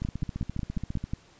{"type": "two click trains", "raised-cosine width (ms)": 5, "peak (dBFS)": [-20, -17], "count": [16, 7], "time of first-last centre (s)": [[0.02, 1.04], [0.05, 1.135]], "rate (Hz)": [14.7, 5.53], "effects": ["pink hiss -57 dBFS RMS until 1.39 s", "resampled to 16000 Hz"]}